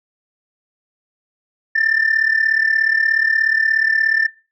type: tone with amplitude modulation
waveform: sine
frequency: 1782 Hz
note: A6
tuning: 22 cents sharp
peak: -8 dBFS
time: 1.75-4.27 s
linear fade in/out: 10 ms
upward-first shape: sine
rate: 36.8 Hz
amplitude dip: 85%
effects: noise-tail reverb RT60 0.3 s tail -21 dB re dry + tanh soft clip ceiling -9 dBFS